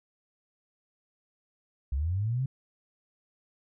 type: linear sweep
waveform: sine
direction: up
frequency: 62 to 136.9 Hz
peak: -26 dBFS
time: 1.92-2.46 s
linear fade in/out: 5 ms
effects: none